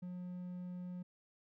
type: tone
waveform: triangle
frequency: 179.6 Hz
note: F3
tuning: 49 cents sharp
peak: -40 dBFS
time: 0.02-1.03 s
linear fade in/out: 10 ms
effects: none